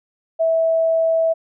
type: tone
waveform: sine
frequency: 653 Hz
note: E5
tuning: 17 cents flat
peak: -14 dBFS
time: 0.39-1.34 s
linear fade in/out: 20 ms
effects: none